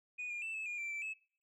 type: tone with pitch steps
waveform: sine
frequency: 2470 / 2413 / 2656 / 2605 / 2426 / 2348 / 2331 / 2598 Hz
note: D#7 / D7 / E7 / E7 / D#7 / D7 / D7 / E7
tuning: -13 / +46 / +12 / -21 / -44 / -1 / -14 / -26 cents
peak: -36 dBFS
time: 0.18-1.14 s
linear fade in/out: 20 ms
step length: 120 ms
effects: noise-tail reverb RT60 0.5 s tail -23 dB re dry + tanh soft clip ceiling -37 dBFS